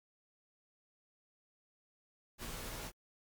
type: noise with comb filter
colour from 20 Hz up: pink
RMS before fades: -44 dBFS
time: 2.38-2.92 s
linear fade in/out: 50 ms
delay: 15 ms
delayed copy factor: -0.75
effects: Opus 48 kbps